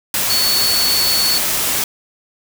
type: tone in noise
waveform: sine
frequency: 4432 Hz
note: C#8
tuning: 1 cent flat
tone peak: -15 dBFS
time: 0.3-1.38 s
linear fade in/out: 2 ms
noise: white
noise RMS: -18 dBFS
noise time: 0.14-1.84 s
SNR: 0 dB
effects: none